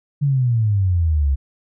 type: exponential sweep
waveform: sine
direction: down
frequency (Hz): 146.83 to 66.5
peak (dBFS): -14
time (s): 0.21-1.36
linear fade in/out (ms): 20
effects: none